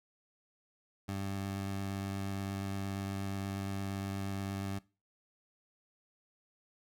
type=tone with vibrato; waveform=20% pulse; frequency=98 Hz; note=G2; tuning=in tune; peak=-31 dBFS; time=1.08-4.79 s; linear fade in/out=10 ms; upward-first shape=sine; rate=8.5 Hz; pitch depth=10 cents each way; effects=noise-tail reverb RT60 0.3 s tail -20 dB re dry